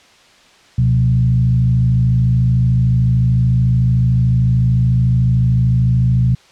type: tone with frequency modulation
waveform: sine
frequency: 123.8 Hz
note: B2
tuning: 5 cents sharp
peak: -10 dBFS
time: 0.78-6.35 s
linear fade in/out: 5 ms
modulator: 53.6 Hz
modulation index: 0.66
effects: white hiss -47 dBFS RMS until 6.51 s + low-pass 5000 Hz 12 dB/octave